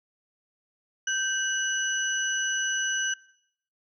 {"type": "tone cluster", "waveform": "sine", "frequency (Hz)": [1560, 2925, 5980], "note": ["G6", "F#7", "F#8"], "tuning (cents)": [-9, -21, 17], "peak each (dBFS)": [-27, -32, -30], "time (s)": [1.07, 3.14], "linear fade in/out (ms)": 5, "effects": ["noise-tail reverb RT60 0.7 s tail -23 dB re dry"]}